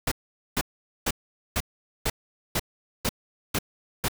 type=noise bursts; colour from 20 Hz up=pink; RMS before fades=-25 dBFS; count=9; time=0.07-4.084 s; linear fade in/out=5 ms; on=46 ms; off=450 ms; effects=none